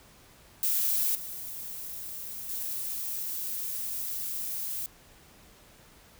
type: noise with level steps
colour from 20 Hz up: violet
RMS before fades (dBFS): -27 / -39 / -34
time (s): 0.63-4.86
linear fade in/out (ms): 0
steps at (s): 1.15 / 2.49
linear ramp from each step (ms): 2
effects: pink hiss -56 dBFS RMS until 6.19 s